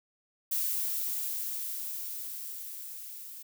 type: noise with level ramp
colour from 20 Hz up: violet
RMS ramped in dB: -30 to -45 dBFS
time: 0.51-3.43 s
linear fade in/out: 10 ms
effects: none